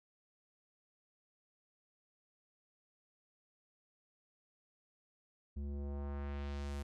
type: tone with low-pass filter sweep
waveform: square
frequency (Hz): 70.9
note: C#2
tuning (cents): +40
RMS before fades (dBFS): -41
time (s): 5.56-6.83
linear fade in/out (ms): 10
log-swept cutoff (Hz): 210 to 12000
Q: 1
effects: none